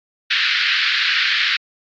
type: band-pass noise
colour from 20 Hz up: pink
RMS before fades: -18 dBFS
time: 0.3-1.57 s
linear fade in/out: 10 ms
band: 1500 to 4500 Hz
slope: 48 dB/octave
effects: AAC 64 kbps